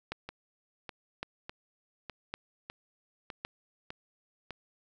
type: two click trains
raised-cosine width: 0.3 ms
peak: -24 / -19 dBFS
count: 8 / 4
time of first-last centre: 0.29-4.507 / 0.12-3.45 s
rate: 1.66 / 0.901 Hz
effects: none